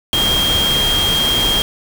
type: tone in noise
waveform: sine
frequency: 3222 Hz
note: G7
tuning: 47 cents sharp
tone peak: -14 dBFS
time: 0.13-1.62 s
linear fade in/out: 0 ms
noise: pink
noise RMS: -20 dBFS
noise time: 0.13-1.62 s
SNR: +3 dB
effects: none